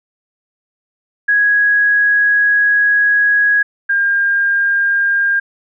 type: tone pair in turn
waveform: sine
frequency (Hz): 1661.2 / 1607.4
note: G#6 / G6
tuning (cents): 0 / +43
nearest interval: minor second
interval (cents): 57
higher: first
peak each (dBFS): -9 / -11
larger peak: first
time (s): 1.28-3.63 / 3.89-5.4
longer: first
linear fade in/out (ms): 10
effects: none